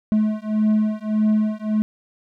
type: beating tone pair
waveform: triangle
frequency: 213.8 / 215.5 Hz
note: A3 / A3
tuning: -49 / -36 cents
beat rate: 1.7 Hz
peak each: -18 dBFS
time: 0.12-1.82 s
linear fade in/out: 0 ms
effects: none